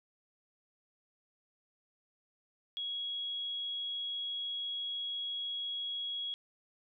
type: tone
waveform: sine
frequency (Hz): 3322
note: G#7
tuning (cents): 0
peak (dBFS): -35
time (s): 2.77-6.34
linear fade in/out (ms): 0
effects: none